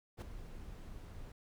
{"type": "noise with ADSR envelope", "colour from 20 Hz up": "brown", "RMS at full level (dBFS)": -37, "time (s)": [0.17, 1.32], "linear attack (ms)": 48, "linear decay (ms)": 6, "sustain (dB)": -11, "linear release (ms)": 4, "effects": []}